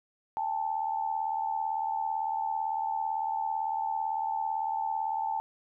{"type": "tone pair together", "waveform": "sine", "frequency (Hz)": [802.1, 880], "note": ["G5", "A5"], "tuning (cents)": [40, 0], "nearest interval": "major second", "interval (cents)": 160, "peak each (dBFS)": [-33, -30], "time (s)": [0.37, 5.4], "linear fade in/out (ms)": 0, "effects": []}